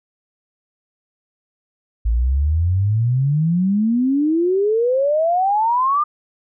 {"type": "exponential sweep", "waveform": "sine", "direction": "up", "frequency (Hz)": [53.9, 1220], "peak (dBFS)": -14, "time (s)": [2.05, 6.04], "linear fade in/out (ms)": 10, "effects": []}